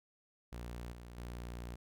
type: tone with level steps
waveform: sawtooth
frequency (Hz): 59.5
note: A#1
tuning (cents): +36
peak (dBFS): -39 / -45 / -39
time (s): 0.52-1.76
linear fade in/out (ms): 10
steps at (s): 0.92 / 1.18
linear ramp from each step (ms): 2
effects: none